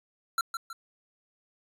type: tone with echo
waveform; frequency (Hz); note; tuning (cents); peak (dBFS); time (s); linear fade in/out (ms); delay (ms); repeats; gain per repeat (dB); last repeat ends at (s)
square; 1358; F6; -49; -25; 0.38-0.41; 2; 160; 2; -7; 0.73
effects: resampled to 32000 Hz